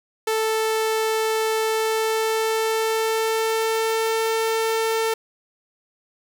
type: tone with pitch glide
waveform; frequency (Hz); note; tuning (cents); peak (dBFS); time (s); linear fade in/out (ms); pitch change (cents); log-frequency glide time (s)
sawtooth; 440.8 to 447.7; A4 to A4; +3 to +30; -16; 0.27-5.14; 5; +27; 1.58-4.26
effects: none